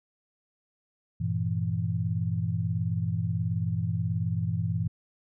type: chord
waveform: sine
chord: E diminished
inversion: first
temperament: equal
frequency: 98 / 116.54 / 164.81 Hz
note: G2 / Bb2 / E3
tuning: 0 / 0 / 0 cents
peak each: -30 dBFS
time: 1.2-4.88 s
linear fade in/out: 10 ms
effects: none